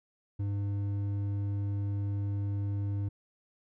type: tone with hard clipping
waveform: sine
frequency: 100.6 Hz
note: G2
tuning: 45 cents sharp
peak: -31 dBFS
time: 0.39-3.09 s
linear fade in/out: 10 ms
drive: 6 dB
effects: none